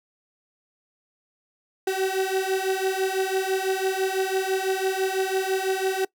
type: beating tone pair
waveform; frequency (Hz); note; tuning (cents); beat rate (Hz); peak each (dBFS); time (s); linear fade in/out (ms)
35% pulse; 377.8 / 383.8; F#4 / G4; +36 / -37; 6; -24; 1.87-6.05; 5
effects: noise-tail reverb RT60 0.1 s tail -22 dB re dry